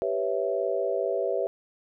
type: chord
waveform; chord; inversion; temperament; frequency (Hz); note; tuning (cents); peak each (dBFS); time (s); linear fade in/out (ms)
sine; C# half-diminished seventh; second; equal; 392 / 493.9 / 554.4 / 659.3; G4 / B4 / C#5 / E5; 0 / 0 / 0 / 0; -30; 0.02-1.47; 0
effects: none